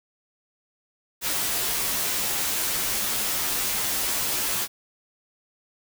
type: noise with comb filter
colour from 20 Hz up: white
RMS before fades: -26 dBFS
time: 1.21-4.68 s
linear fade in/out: 50 ms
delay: 12 ms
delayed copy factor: -0.95
effects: none